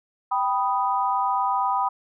sine chord, G augmented, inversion none, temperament equal, 784 / 987.8 / 1244.5 Hz, G5 / B5 / D#6, 0 / 0 / 0 cents, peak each -25 / -23 / -27 dBFS, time 0.31-1.89 s, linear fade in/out 10 ms, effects none

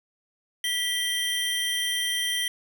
square tone pair together, 1961 / 3161 Hz, B6 / G7, -13 / +14 cents, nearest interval minor sixth, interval 827 cents, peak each -30 / -27 dBFS, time 0.64-2.48 s, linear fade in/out 2 ms, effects 9-bit

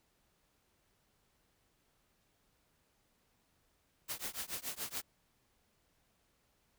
white noise with tremolo, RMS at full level -38 dBFS, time 4.08-5.02 s, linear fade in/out 20 ms, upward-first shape triangle, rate 7 Hz, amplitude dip 100%, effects pink hiss -75 dBFS RMS until 6.78 s

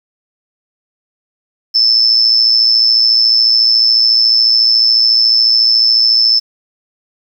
sine tone with amplitude modulation, 5274 Hz, E8, in tune, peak -4 dBFS, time 1.74-6.4 s, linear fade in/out 20 ms, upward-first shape sine, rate 114 Hz, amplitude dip 65%, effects 7-bit

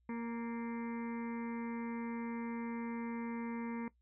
harmonic tone with a mistuned harmonic, 233.1 Hz, A#3, in tune, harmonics 1 / 2 / 4 / 5 / 6 / 7 / 8 / 9 / 10, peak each -38 / -47 / -48 / -56 / -63 / -60 / -59 / -54 / -61 dBFS, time 0.09-3.88 s, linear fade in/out 2 ms, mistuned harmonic 8, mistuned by -43 cents, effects noise-tail reverb RT60 0.1 s tail -18 dB re dry + added 60 Hz sine -70 dBFS peak until 4.01 s

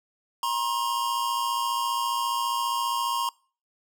square tone pair together, 951.2 / 1066 Hz, A#5 / C6, +35 / +32 cents, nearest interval major second, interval 197 cents, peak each -28 dBFS, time 0.43-3.29 s, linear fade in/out 2 ms, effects noise-tail reverb RT60 0.4 s tail -24 dB re dry

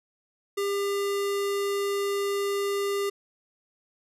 square tone, 400.6 Hz, G4, 38 cents sharp, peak -26 dBFS, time 0.57-3.1 s, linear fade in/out 10 ms, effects resampled to 32000 Hz

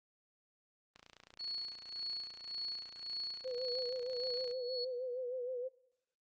click train, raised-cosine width 0.2 ms, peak -37 dBFS, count 104, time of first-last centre 0.96-4.512 s, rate 29 Hz
sine tone with tremolo, 4378 Hz, C#8, 22 cents flat, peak -38 dBFS, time 1.39-4.85 s, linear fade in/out 10 ms, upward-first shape sine, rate 1.8 Hz, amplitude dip 80%
sine tone with vibrato, 501 Hz, B4, 25 cents sharp, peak -37 dBFS, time 3.44-5.69 s, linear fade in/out 20 ms, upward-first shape sine, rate 6.4 Hz, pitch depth 64 cents each way
effects noise-tail reverb RT60 0.8 s tail -24 dB re dry + Opus 24 kbps

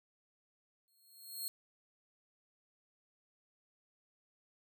5% pulse tone with exponential growth, 4256 Hz, C8, 29 cents sharp, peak -29 dBFS, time 0.88-1.48 s, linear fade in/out 0 ms, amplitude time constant 130 ms, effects none

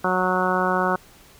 harmonic tone, 183.9 Hz, F#3, 10 cents flat, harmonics 1 / 2 / 3 / 4 / 5 / 6 / 7 / 8, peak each -27 / -27 / -27 / -27 / -27 / -27 / -27 / -27 dBFS, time 0.04-0.96 s, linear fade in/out 5 ms, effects pink hiss -50 dBFS RMS until 1.39 s

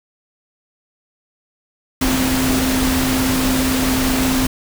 sine tone in noise, 260 Hz, C4, 11 cents flat, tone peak -17 dBFS, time 2.01-4.47 s, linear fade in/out 5 ms, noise pink, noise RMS -20 dBFS, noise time 2.01-4.47 s, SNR 0 dB, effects none

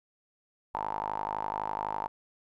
sawtooth tone with band-pass filter, 51.91 Hz, G#1, in tune, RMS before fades -34 dBFS, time 0.74-2.08 s, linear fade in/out 10 ms, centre 900 Hz, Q 9.2, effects none

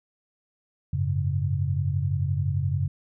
sine chord, F# suspended second, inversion none, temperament just, 92.5 / 104.06 / 138.75 Hz, F#2 / G#2 / C#3, 0 / +4 / +2 cents, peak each -26 / -30 / -26 dBFS, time 0.93-2.88 s, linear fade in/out 5 ms, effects none

